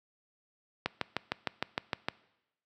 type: click train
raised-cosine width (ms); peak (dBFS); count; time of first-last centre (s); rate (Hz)
0.3; -13; 9; 0.86-2.085; 6.53
effects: noise-tail reverb RT60 0.9 s tail -21 dB re dry + high-pass 100 Hz 12 dB/octave